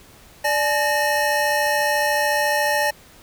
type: tone cluster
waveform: square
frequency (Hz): 588 / 856 / 1838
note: D5 / A5 / A#6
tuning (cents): +2 / -48 / -25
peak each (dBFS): -23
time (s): 0.44-2.91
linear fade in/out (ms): 10
effects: pink hiss -48 dBFS RMS until 3.22 s